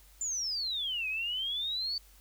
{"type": "exponential two-way sweep", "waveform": "sine", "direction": "down then up", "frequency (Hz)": [7270, 2489, 4582], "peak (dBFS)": -31, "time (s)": [0.21, 1.98], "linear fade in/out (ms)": 2, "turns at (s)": 1.08, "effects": ["added 49 Hz sine -57 dBFS peak until 2.2 s", "white hiss -61 dBFS RMS until 2.2 s"]}